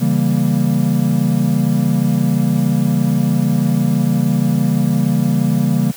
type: chord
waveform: triangle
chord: C# diminished seventh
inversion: none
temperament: equal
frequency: 138.59 / 164.81 / 196 / 233.1 Hz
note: C#3 / E3 / G3 / Bb3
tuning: 0 / 0 / 0 / 0 cents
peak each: -16 dBFS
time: 0-5.92 s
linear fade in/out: 20 ms
effects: white hiss -36 dBFS RMS until 5.96 s